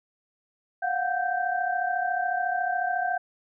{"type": "tone cluster", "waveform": "sine", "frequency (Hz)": [707, 741, 1564], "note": ["F5", "F#5", "G6"], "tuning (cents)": [21, 2, -4], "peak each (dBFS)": [-28, -28, -30], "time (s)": [0.82, 3.18], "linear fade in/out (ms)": 10, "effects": []}